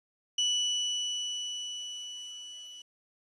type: tone with level ramp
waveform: 35% pulse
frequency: 2960 Hz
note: F#7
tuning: in tune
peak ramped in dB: -23 to -43 dBFS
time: 0.38-2.82 s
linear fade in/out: 5 ms
effects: resampled to 24000 Hz + 10-bit